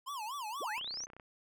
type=tone with vibrato; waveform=square; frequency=987.8 Hz; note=B5; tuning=in tune; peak=-39 dBFS; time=0.06-0.8 s; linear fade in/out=20 ms; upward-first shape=sine; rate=4.2 Hz; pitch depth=280 cents each way
type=linear sweep; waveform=sine; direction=up; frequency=193.5 to 6320 Hz; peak=-38 dBFS; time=0.6-1.06 s; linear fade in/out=20 ms
type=click train; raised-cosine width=0.5 ms; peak=-37 dBFS; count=14; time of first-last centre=0.78-1.198 s; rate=31.1 Hz
effects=none